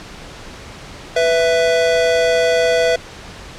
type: tone pair together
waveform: square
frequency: 495.3 / 661.1 Hz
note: B4 / E5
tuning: +5 / +5 cents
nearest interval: perfect fourth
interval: 500 cents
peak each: -16 dBFS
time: 1.16-2.96 s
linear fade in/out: 5 ms
effects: pink hiss -35 dBFS RMS until 3.58 s + low-pass 6000 Hz 12 dB/octave